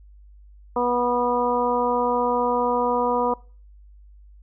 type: harmonic tone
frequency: 244.1 Hz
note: B3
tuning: 20 cents flat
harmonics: 1 / 2 / 3 / 4 / 5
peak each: -28 / -23 / -28 / -24 / -30 dBFS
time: 0.76-3.34 s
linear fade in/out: 5 ms
effects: noise-tail reverb RT60 0.4 s tail -23 dB re dry + added 50 Hz sine -45 dBFS peak until 4.42 s